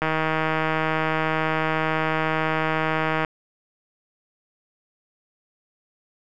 click train, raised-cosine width 0.5 ms, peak -8 dBFS, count 511, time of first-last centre 0.02-3.248 s, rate 158 Hz, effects none

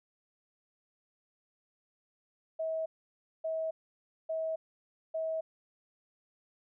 sine tone bursts, 643 Hz, E5, 43 cents flat, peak -31 dBFS, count 4, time 2.59-5.41 s, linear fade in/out 10 ms, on 270 ms, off 580 ms, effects none

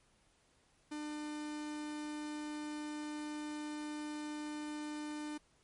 45% pulse tone, 300 Hz, D4, 37 cents sharp, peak -40 dBFS, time 0.91-5.38 s, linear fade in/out 10 ms, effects pink hiss -71 dBFS RMS until 5.63 s + MP3 48 kbps

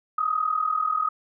sine tone with amplitude modulation, 1255 Hz, D#6, 15 cents sharp, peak -18 dBFS, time 0.18-1.09 s, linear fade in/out 5 ms, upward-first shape sine, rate 40.3 Hz, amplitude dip 80%, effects none

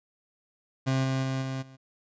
30% pulse tone with level steps, 132.6 Hz, C3, 23 cents sharp, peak -21 / -23 / -25 / -28 / -45 dBFS, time 0.86-1.77 s, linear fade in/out 20 ms, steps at 1.03 / 1.22 / 1.41 / 1.61 s, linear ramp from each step 20 ms, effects resampled to 16000 Hz

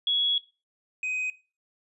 sine / triangle tone pair in turn, 3352 / 2511 Hz, G#7 / D#7, +15 / +15 cents, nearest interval perfect fourth, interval 500 cents, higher first, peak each -22 / -26 dBFS, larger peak first, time 0.07-0.38 / 1.03-1.3 s, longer first, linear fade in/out 2 ms, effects noise-tail reverb RT60 0.3 s tail -18 dB re dry + resampled to 24000 Hz

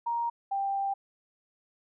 sine tone pair in turn, 938 / 788.8 Hz, A#5 / G5, +11 / +11 cents, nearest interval minor third, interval 300 cents, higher first, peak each -27 / -27 dBFS, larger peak neither, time 0.06-0.3 / 0.51-0.94 s, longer second, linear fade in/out 10 ms, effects none

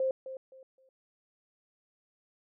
sine tone with echo, 526 Hz, C5, 9 cents sharp, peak -26 dBFS, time 0-0.11 s, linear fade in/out 2 ms, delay 260 ms, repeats 3, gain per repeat -12 dB, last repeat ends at 0.89 s, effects none

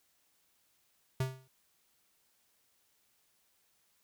square tone with exponential decay, 130.81 Hz, C3, in tune, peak -28 dBFS, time 1.2-1.48 s, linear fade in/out 5 ms, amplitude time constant 59 ms, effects white hiss -73 dBFS RMS until 4.03 s

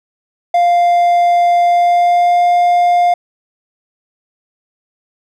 triangle tone with pitch glide, 698.5 to 704.6 Hz, F5 to F5, 0 to +15 cents, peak -6 dBFS, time 0.54-3.14 s, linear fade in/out 5 ms, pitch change +15 cents, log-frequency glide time 1.63-2.45 s, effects none

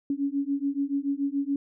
sine beating tone pair, 276.6 / 283.6 Hz, C#4 / C#4, -4 / +40 cents, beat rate 7 Hz, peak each -28 dBFS, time 0.1-1.56 s, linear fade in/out 2 ms, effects none

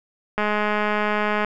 click train, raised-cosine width 0.5 ms, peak -8 dBFS, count 225, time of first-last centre 0.38-1.447 s, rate 210 Hz, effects none

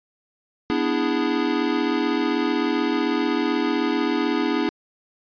square chord, E dominant seventh, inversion second, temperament equal with one note detuned, 246.9 / 293.7 / 329.6 / 413.4 Hz, B3 / D4 / E4 / G#4, 0 / 0 / 0 / -8 cents, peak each -27 / -25 / -26 / -28 dBFS, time 0.7-4.69 s, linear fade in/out 0 ms, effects resampled to 11025 Hz

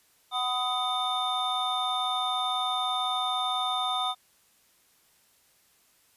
triangle tone cluster, 747 / 1003 / 1254 / 3609 Hz, F#5 / B5 / D#6 / A7, +16 / +26 / +13 / +43 cents, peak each -29 / -34 / -30 / -29 dBFS, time 0.31-4.15 s, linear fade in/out 50 ms, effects white hiss -64 dBFS RMS until 6.16 s + resampled to 32000 Hz

